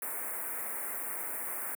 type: band-stop noise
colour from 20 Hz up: white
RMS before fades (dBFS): -37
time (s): 0.02-1.75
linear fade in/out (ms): 2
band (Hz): 2200 to 8800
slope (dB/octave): 48
effects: high-pass 300 Hz 12 dB/octave